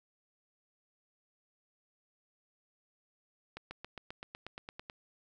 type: accelerating click train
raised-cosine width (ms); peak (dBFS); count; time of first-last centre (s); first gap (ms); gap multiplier
0.3; -27; 12; 3.57-4.899; 140; 0.97
effects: none